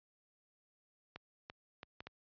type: clicks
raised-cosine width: 0.3 ms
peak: -30 dBFS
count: 5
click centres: 1.16 / 1.499 / 1.831 / 2.005 / 2.07 s
effects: high-pass 60 Hz 12 dB/octave + resampled to 11025 Hz